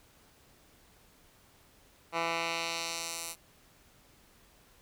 10% pulse tone with band-pass filter sweep, 166.8 Hz, E3, 21 cents sharp, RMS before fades -35 dBFS, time 2.12-3.36 s, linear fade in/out 50 ms, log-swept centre 1500 to 11000 Hz, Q 0.93, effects pink hiss -62 dBFS RMS until 4.81 s

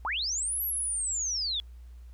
sine linear two-way sweep, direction up then down, 780 to 11900 to 3348 Hz, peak -28 dBFS, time 0.05-1.6 s, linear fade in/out 0 ms, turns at 0.63 s, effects added 60 Hz sine -44 dBFS peak until 2.13 s + pink hiss -68 dBFS RMS until 2.13 s

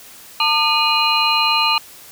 sine tone cluster, 898 / 1207 / 2472 / 2868 / 4124 Hz, A5 / D6 / D#7 / F7 / C8, +35 / +47 / -12 / +45 / -26 cents, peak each -20 dBFS, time 0.4-1.78 s, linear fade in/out 2 ms, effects white hiss -41 dBFS RMS until 2.11 s

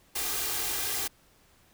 white noise with comb filter, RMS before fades -31 dBFS, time 0.15-1.08 s, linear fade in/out 10 ms, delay 2.5 ms, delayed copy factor +0.65, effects pink hiss -62 dBFS RMS until 1.73 s

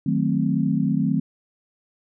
sine chord, D# diminished seventh, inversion none, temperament equal, 155.56 / 185 / 220 / 261.6 Hz, D#3 / F#3 / A3 / C4, 0 / 0 / 0 / 0 cents, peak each -24 dBFS, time 0.06-1.2 s, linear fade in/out 5 ms, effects none

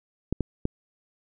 clicks, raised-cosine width 3 ms, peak -12 dBFS, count 3, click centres 0.326 / 0.407 / 0.654 s, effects none

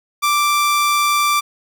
sawtooth tone, 1174.7 Hz, D6, in tune, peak -10 dBFS, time 0.22-1.41 s, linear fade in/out 20 ms, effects none

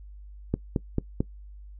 click train, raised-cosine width 3 ms, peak -11 dBFS, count 4, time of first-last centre 0.54-1.205 s, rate 4.51 Hz, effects noise-tail reverb RT60 0.1 s tail -20 dB re dry + added 50 Hz sine -42 dBFS peak until 1.79 s

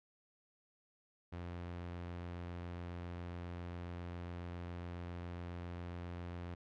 sawtooth tone, 87.31 Hz, F2, in tune, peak -39 dBFS, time 1.32-6.55 s, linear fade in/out 10 ms, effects low-pass 3000 Hz 12 dB/octave

